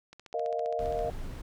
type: click train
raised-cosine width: 0.2 ms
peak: -31 dBFS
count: 14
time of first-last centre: 0.13-0.991 s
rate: 15.1 Hz
type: chord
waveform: sine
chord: Bb suspended fourth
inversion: none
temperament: just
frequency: 466.2 / 621.6 / 699.2 Hz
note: Bb4 / Eb5 / F5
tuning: 0 / -2 / +2 cents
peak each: -33 dBFS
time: 0.34-1.1 s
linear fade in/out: 2 ms
type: noise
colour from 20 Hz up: brown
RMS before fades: -38 dBFS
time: 0.79-1.42 s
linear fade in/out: 10 ms
effects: none